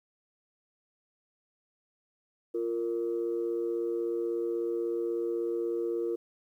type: tone pair together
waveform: sine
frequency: 347.2 / 463.5 Hz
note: F4 / A#4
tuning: -10 / -10 cents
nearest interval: perfect fourth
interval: 500 cents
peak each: -30 / -31 dBFS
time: 2.54-6.16 s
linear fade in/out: 10 ms
effects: tanh soft clip ceiling -22 dBFS + 11-bit